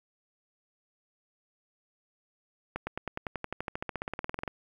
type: accelerating click train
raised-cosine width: 0.5 ms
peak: -18 dBFS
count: 25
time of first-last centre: 2.76-4.478 s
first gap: 110 ms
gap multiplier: 0.96
effects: 9-bit